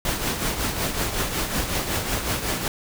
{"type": "noise with tremolo", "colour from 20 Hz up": "pink", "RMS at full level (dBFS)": -23, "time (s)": [0.05, 2.68], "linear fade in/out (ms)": 2, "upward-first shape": "triangle", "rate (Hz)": 5.4, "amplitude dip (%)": 60, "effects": []}